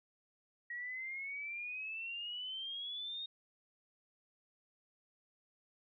sine exponential sweep, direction up, 1900 to 3729 Hz, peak -40 dBFS, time 0.7-3.26 s, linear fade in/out 5 ms, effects none

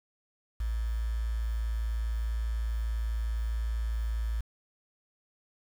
sine tone with quantisation, 56.2 Hz, A1, 37 cents sharp, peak -28 dBFS, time 0.6-4.41 s, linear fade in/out 5 ms, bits 8, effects none

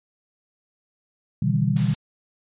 sine chord, E minor seventh, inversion second, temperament equal with one note detuned, 123.47 / 146.83 / 161.42 / 196 Hz, B2 / D3 / E3 / G3, 0 / 0 / -36 / 0 cents, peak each -23 / -24 / -24 / -24 dBFS, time 1.42-1.94 s, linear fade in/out 5 ms
white noise, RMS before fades -36 dBFS, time 1.76-1.95 s, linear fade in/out 5 ms
effects resampled to 8000 Hz

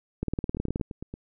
two click trains, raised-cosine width 3 ms, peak -23 / -15 dBFS, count 6 / 12, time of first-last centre 0.57-1.139 / 0.23-0.812 s, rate 8.78 / 18.9 Hz, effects none

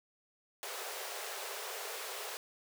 pink high-pass noise, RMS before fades -42 dBFS, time 0.63-2.37 s, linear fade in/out 0 ms, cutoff 390 Hz, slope 96 dB/octave, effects none

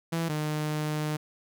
sawtooth tone pair in turn, 165.8 / 152.24 Hz, E3 / D#3, +10 / -37 cents, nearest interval minor second, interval 147 cents, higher first, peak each -23 / -24 dBFS, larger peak first, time 0.12-0.29 / 0.29-1.17 s, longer second, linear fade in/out 10 ms, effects none

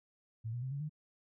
sine tone with pitch steps, 112.4 / 121.17 / 130.61 / 140.8 / 151.78 Hz, A2 / B2 / C3 / C#3 / D#3, +37 / -33 / -3 / +27 / -43 cents, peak -36 dBFS, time 0.44-0.895 s, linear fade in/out 20 ms, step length 91 ms, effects none

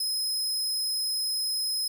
sawtooth tone, 5110 Hz, D#8, 45 cents sharp, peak -24 dBFS, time 0-1.88 s, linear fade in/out 5 ms, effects none

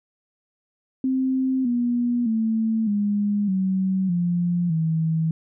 sine tone with pitch steps, 261.6 / 241.3 / 222.5 / 205.2 / 189.3 / 174.6 / 161.03 Hz, C4 / B3 / A3 / G#3 / F#3 / F3 / E3, 0 / -40 / +20 / -21 / +40 / 0 / -40 cents, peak -19 dBFS, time 1.04-5.31 s, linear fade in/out 2 ms, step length 610 ms, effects none

